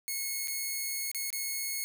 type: tone with dropouts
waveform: 5% pulse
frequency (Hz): 2183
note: C#7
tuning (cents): -27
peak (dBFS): -22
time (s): 0.08-1.84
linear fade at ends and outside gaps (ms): 0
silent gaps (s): 0.474-0.481 / 1.115-1.147 / 1.304-1.328
effects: none